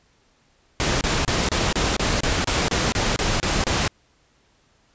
pink noise bursts, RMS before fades -21 dBFS, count 13, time 0.8-3.878 s, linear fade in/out 0 ms, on 210 ms, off 29 ms, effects pink hiss -61 dBFS RMS until 4.94 s + resampled to 16000 Hz

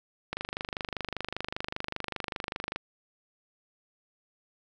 click train, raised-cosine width 0.3 ms, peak -16 dBFS, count 62, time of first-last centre 0.33-2.76 s, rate 25.1 Hz, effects none

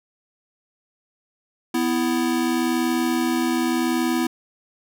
square tone pair together, 249.2 / 330 Hz, B3 / E4, +16 / +2 cents, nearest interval perfect fourth, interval 486 cents, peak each -23 dBFS, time 1.74-4.27 s, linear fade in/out 5 ms, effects none

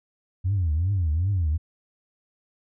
sine tone with vibrato, 87.31 Hz, F2, in tune, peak -19 dBFS, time 0.44-1.58 s, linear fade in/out 20 ms, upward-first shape triangle, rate 2.6 Hz, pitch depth 300 cents each way, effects tanh soft clip ceiling -17 dBFS

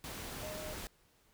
sine tone in noise, 617 Hz, D#5, 15 cents flat, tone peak -44 dBFS, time 0.43-0.73 s, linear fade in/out 0 ms, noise pink, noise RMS -44 dBFS, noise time 0.04-0.87 s, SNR -3 dB, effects pink hiss -69 dBFS RMS until 1.33 s

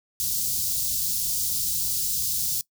white band-stop noise, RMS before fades -26 dBFS, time 0.2-2.61 s, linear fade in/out 0 ms, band 170 to 4400 Hz, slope 24 dB/octave, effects noise-tail reverb RT60 0.1 s tail -22 dB re dry

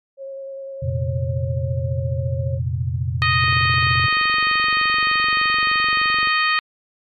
sine tone with vibrato, 543 Hz, C#5, 36 cents flat, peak -29 dBFS, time 0.17-2.6 s, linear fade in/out 50 ms, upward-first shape square, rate 10 Hz, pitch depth 10 cents each way
sine chord, F suspended fourth, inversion none, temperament just, 87.31 / 116.41 / 130.96 Hz, F2 / Bb2 / C3, 0 / -2 / +2 cents, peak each -24 dBFS, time 0.82-4.07 s, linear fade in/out 10 ms
harmonic tone, 622.3 Hz, D#5, in tune, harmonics 2 / 3 / 4 / 5 / 6 / 7, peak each -20 / -20 / -22 / -27 / -31 / -27 dBFS, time 3.22-6.59 s, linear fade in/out 0 ms
click train, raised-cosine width 2 ms, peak -23 dBFS, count 67, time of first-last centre 3.44-6.273 s, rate 23.3 Hz
effects MP3 64 kbps

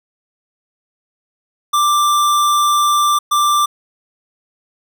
square tone bursts at uneven times, 1180 Hz, D6, 8 cents sharp, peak -12 dBFS, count 2, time 1.73-3.19 / 3.31-3.66 s, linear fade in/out 10 ms, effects none

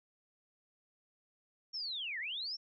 sine linear two-way sweep, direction down then up, 5550 to 1719 to 5550 Hz, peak -37 dBFS, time 1.73-2.57 s, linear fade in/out 20 ms, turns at 2.19 s, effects none

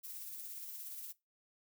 violet noise with tremolo, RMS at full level -45 dBFS, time 0.03-1.13 s, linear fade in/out 20 ms, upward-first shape triangle, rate 17 Hz, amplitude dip 35%, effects noise-tail reverb RT60 0.2 s tail -19 dB re dry

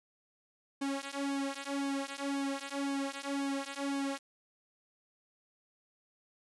sawtooth tone with flanger, 277.2 Hz, C#4, in tune, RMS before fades -36 dBFS, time 0.81-4.19 s, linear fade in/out 10 ms, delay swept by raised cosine 1.5 to 3.8 ms, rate 1.9 Hz, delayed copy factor -1, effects resampled to 24000 Hz

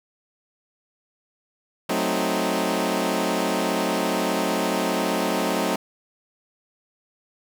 15% pulse chord, F# diminished seventh, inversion none, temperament equal, 185 / 220 / 261.6 / 311.1 Hz, F#3 / A3 / C4 / Eb4, 0 / 0 / 0 / 0 cents, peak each -21 dBFS, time 1.89-5.76 s, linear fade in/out 5 ms, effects none

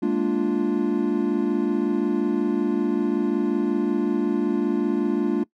triangle chord, Bb dominant seventh, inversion third, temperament equal, 207.7 / 233.1 / 293.7 / 349.2 Hz, Ab3 / Bb3 / D4 / F4, 0 / 0 / 0 / 0 cents, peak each -25 / -24 / -22 / -23 dBFS, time 0.02-5.44 s, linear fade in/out 10 ms, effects noise-tail reverb RT60 0.1 s tail -21 dB re dry

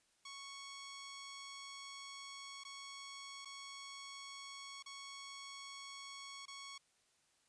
10% pulse tone with dropouts, 1108.7 Hz, C#6, in tune, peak -40 dBFS, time 0.25-6.78 s, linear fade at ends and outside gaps 5 ms, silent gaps 2.637-2.649 / 3.449-3.455 / 4.826-4.86 / 6.456-6.48 s, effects white hiss -75 dBFS RMS until 7.48 s + resampled to 22050 Hz

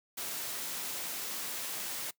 white noise, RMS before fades -38 dBFS, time 0.17-2.11 s, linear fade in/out 10 ms, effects noise-tail reverb RT60 0.1 s tail -20 dB re dry + high-pass 150 Hz 12 dB/octave

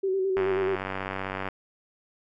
sine tone with vibrato, 382 Hz, G4, 45 cents flat, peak -23 dBFS, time 0.03-0.76 s, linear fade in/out 10 ms, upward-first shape square, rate 9.3 Hz, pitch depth 32 cents each way
click train, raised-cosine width 0.5 ms, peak -16 dBFS, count 108, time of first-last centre 0.37-1.487 s, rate 95.8 Hz
effects none

